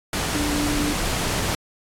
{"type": "tone in noise", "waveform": "sine", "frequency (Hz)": 293.7, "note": "D4", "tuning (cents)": 0, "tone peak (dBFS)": -23, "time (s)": [0.35, 0.93], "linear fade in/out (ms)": 2, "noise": "pink", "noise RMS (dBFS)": -24, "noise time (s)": [0.13, 1.55], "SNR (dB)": -2, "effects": ["low-pass 11000 Hz 12 dB/octave", "AAC 64 kbps"]}